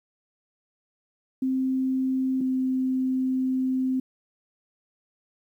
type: tone pair in turn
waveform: sine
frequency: 261.6 / 259.5 Hz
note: C4 / C4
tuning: 0 / -14 cents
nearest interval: unison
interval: 14 cents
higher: first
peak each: -22 / -22 dBFS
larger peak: neither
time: 1.42-2.41 / 2.41-4 s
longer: second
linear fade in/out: 5 ms
effects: 10-bit